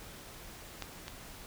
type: clicks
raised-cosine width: 0.2 ms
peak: -21 / -23 dBFS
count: 2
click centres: 0.823 / 1.081 s
effects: pink hiss -49 dBFS RMS until 1.46 s